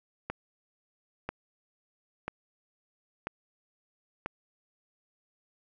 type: click train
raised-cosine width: 0.5 ms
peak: -18 dBFS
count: 5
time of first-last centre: 0.3-4.26 s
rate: 1.01 Hz
effects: none